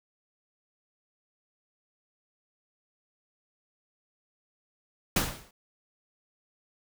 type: noise with exponential decay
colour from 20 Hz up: pink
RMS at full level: -22 dBFS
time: 5.16-5.51 s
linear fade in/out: 5 ms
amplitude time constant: 76 ms
effects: none